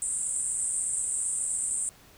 pink band-pass noise, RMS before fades -30 dBFS, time 0.02-1.89 s, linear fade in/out 0 ms, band 7900 to 9100 Hz, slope 96 dB/octave, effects pink hiss -55 dBFS RMS until 2.17 s

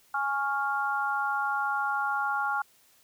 sine chord, Db major, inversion second, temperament equal, 830.6 / 1108.7 / 1396.9 Hz, Ab5 / Db6 / F6, 0 / 0 / 0 cents, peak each -30 / -33 / -29 dBFS, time 0.14-2.62 s, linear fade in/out 5 ms, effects white hiss -62 dBFS RMS until 3.03 s

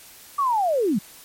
sine linear sweep, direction down, 1172 to 172 Hz, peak -18 dBFS, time 0.38-0.99 s, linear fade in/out 10 ms, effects white hiss -46 dBFS RMS until 1.24 s + MP3 64 kbps

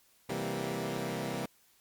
15% pulse chord, C dominant seventh, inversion none, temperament equal, 130.81 / 164.81 / 196 / 233.1 Hz, C3 / E3 / G3 / Bb3, 0 / 0 / 0 / 0 cents, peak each -33 dBFS, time 0.29-1.46 s, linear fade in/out 5 ms, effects white hiss -66 dBFS RMS until 1.8 s + Opus 48 kbps

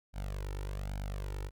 sawtooth tone with flanger, 49 Hz, G1, in tune, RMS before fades -38 dBFS, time 0.13-1.51 s, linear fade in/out 50 ms, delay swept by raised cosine 1.3 to 2.22 ms, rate 1.2 Hz, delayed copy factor +0.9, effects none

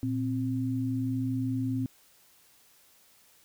sine tone pair together, 116.54 / 261.6 Hz, A#2 / C4, 0 / 0 cents, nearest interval octave + major second, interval 1400 cents, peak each -31 / -29 dBFS, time 0.03-1.86 s, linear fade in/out 0 ms, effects white hiss -61 dBFS RMS until 3.44 s

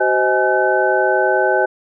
sine tone cluster, 379.2 / 518 / 629 / 838 / 1518 Hz, F#4 / C5 / D#5 / G#5 / F#6, +43 / -17 / +19 / +15 / +44 cents, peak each -19 dBFS, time 0-1.66 s, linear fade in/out 10 ms, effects none

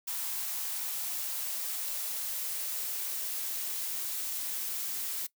blue noise with high-pass filter sweep, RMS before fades -35 dBFS, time 0.07-5.27 s, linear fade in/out 10 ms, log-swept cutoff 870 to 210 Hz, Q 1.8, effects noise-tail reverb RT60 0.1 s tail -20 dB re dry

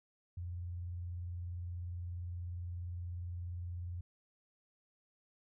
sine tone with vibrato, 87.6 Hz, F2, 6 cents sharp, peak -39 dBFS, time 0.37-4.01 s, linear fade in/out 5 ms, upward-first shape square, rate 20 Hz, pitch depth 81 cents each way, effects none

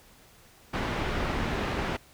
pink low-pass noise, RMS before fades -30 dBFS, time 0.73-1.97 s, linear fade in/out 10 ms, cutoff 2600 Hz, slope 12 dB/octave, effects pink hiss -56 dBFS RMS until 2.13 s

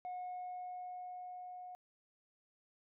sine tone with level ramp, 726 Hz, F#5, 33 cents flat, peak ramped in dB -38 to -46 dBFS, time 0.05-1.75 s, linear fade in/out 0 ms, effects tanh soft clip ceiling -39 dBFS

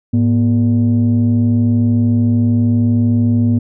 sine tone pair together, 106.91 / 240 Hz, A2 / B3, -49 / -49 cents, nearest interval octave + major second, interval 1400 cents, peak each -11 dBFS, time 0.13-3.59 s, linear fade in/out 10 ms, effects tanh soft clip ceiling -6 dBFS

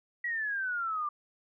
sine exponential sweep, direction down, 1944 to 1174.7 Hz, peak -30 dBFS, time 0.24-1.09 s, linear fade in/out 5 ms, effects none

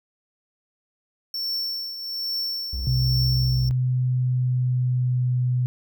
square tone with tremolo, 5430 Hz, F8, 50 cents flat, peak -24 dBFS, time 1.34-3.69 s, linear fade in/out 2 ms, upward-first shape triangle, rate 1.2 Hz, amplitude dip 65%
triangle tone with vibrato, 61.74 Hz, B1, in tune, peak -24 dBFS, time 2.73-3.71 s, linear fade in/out 0 ms, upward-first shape sine, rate 19 Hz, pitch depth 210 cents each way
sine tone with pitch glide, 127.1 to 125.06 Hz, C3 to B2, -50 to +22 cents, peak -19 dBFS, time 2.87-5.66 s, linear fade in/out 0 ms, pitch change -28 cents, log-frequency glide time 3.6-5.38 s
effects none

